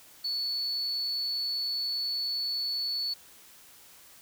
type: tone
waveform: sine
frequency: 4435 Hz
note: C#8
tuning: in tune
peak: -27 dBFS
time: 0.24-3.14 s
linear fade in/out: 10 ms
effects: tanh soft clip ceiling -26 dBFS + white hiss -54 dBFS RMS until 4.21 s